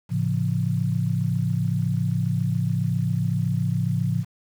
sine chord, A augmented, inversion none, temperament just, 110 / 137.5 / 171.88 Hz, A2 / C#3 / E#3, 0 / -14 / -27 cents, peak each -25 dBFS, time 0.09-4.25 s, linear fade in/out 50 ms, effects 8-bit

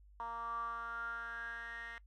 10% pulse tone with band-pass filter sweep, 232.3 Hz, A#3, 6 cents flat, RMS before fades -43 dBFS, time 0.2-1.98 s, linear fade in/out 0 ms, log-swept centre 1000 to 2000 Hz, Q 9.5, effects noise-tail reverb RT60 0.1 s tail -21 dB re dry + added 50 Hz sine -58 dBFS peak until 2.06 s

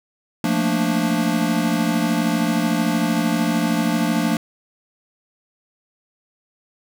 square chord, Bb major seventh, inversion second, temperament equal, 174.61 / 220 / 233.1 / 293.7 Hz, F3 / A3 / Bb3 / D4, 0 / 0 / 0 / 0 cents, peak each -24 dBFS, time 0.44-4.37 s, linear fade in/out 2 ms, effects none

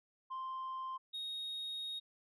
sine tone pair in turn, 1046.5 / 3740 Hz, C6 / A#7, 0 / +5 cents, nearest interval octave + minor seventh, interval 2205 cents, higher second, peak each -37 / -37 dBFS, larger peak neither, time 0.3-0.98 / 1.13-2 s, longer second, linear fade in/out 20 ms, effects tanh soft clip ceiling -38 dBFS

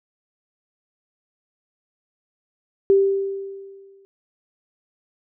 sine tone with exponential decay, 392 Hz, G4, in tune, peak -10 dBFS, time 2.9-4.05 s, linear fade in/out 0 ms, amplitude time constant 250 ms, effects none

